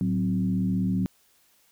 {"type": "tone with frequency modulation", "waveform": "sine", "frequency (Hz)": 185, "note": "F#3", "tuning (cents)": 0, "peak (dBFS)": -22, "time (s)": [0.01, 1.06], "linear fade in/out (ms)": 0, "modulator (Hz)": 75.4, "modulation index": 0.86, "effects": ["white hiss -63 dBFS RMS until 1.71 s"]}